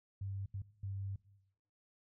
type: tone bursts at uneven times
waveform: sine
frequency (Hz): 98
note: G2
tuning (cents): 0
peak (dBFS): -38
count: 3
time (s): 0.21-0.46 / 0.54-0.62 / 0.83-1.16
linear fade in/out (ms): 5
effects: noise-tail reverb RT60 0.9 s tail -20 dB re dry